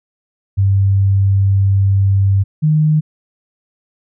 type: tone pair in turn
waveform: sine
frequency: 98 / 153.87 Hz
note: G2 / D#3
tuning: 0 / -19 cents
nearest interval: minor sixth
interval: 781 cents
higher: second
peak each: -9 dBFS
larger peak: neither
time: 0.57-2.44 / 2.62-3.01 s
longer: first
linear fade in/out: 20 ms
effects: none